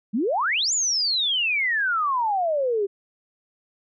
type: exponential two-way sweep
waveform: sine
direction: up then down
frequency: 193.3 to 7240 to 385 Hz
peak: -20 dBFS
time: 0.13-2.87 s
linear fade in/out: 20 ms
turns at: 0.73 s
effects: none